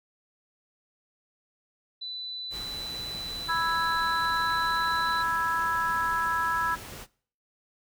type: tone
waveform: sine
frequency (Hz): 3988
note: B7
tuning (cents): +16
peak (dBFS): -34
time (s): 2.01-5.23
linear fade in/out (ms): 10
type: noise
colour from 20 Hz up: pink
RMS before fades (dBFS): -42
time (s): 2.5-7.07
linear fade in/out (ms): 50
type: chord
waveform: sine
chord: E major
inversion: second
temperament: equal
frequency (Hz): 987.8 / 1318.5 / 1661.2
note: B5 / E6 / G#6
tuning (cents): 0 / 0 / 0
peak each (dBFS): -29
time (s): 3.48-6.76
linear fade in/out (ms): 20
effects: noise-tail reverb RT60 0.5 s tail -22 dB re dry